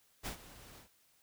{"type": "noise with ADSR envelope", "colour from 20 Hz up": "pink", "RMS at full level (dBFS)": -39, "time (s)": [0.23, 0.89], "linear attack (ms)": 34, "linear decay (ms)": 98, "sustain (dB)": -16, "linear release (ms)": 100, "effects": ["white hiss -70 dBFS RMS until 1.22 s"]}